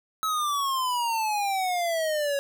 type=exponential sweep; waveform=square; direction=down; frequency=1300 to 554.4 Hz; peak=-25 dBFS; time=0.23-2.39 s; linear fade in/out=0 ms; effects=none